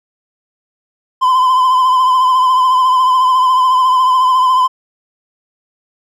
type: tone with vibrato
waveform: triangle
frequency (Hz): 1023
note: C6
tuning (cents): -39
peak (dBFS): -6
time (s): 1.21-4.68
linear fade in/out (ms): 20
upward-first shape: triangle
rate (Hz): 14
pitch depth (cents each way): 50
effects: none